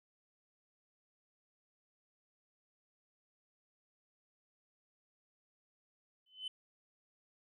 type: tone with exponential growth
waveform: sine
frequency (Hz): 3035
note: F#7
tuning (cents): +43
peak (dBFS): -34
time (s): 6.26-6.48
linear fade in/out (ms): 5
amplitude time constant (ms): 46
effects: tanh soft clip ceiling -36 dBFS